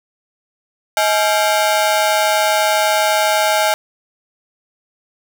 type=ring-modulated tone; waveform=sawtooth; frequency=740 Hz; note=F#5; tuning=in tune; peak=-6 dBFS; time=0.97-3.74 s; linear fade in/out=0 ms; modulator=106 Hz; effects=none